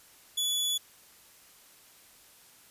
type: tone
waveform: sawtooth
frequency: 3423 Hz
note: A7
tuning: 48 cents flat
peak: -24 dBFS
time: 0.37-0.78 s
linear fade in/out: 10 ms
effects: white hiss -57 dBFS RMS until 2.7 s + resampled to 32000 Hz